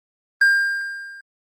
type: tone with level ramp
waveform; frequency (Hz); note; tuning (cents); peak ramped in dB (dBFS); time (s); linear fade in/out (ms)
triangle; 1600; G6; +35; -8 to -36; 0.41-1.21; 5
effects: Opus 24 kbps